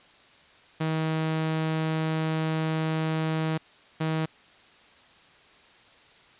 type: tone bursts at uneven times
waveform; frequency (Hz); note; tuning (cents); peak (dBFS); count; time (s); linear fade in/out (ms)
sawtooth; 158.8; D#3; +36; -21; 2; 0.8-3.58 / 4-4.26; 10
effects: white hiss -55 dBFS RMS until 6.39 s + resampled to 8000 Hz